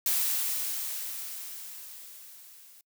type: noise with level ramp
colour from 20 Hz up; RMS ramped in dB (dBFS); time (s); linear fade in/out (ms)
blue; -26 to -54; 0.06-2.81; 2
effects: noise-tail reverb RT60 0.1 s tail -26 dB re dry